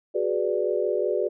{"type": "chord", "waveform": "sine", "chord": "G# half-diminished seventh", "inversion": "third", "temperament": "equal with one note detuned", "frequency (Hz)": [370, 415.3, 492.5, 587.3], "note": ["F#4", "G#4", "B4", "D5"], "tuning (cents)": [0, 0, -5, 0], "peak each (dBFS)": [-27, -27, -28, -28], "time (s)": [0.14, 1.29], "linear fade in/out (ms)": 20, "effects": []}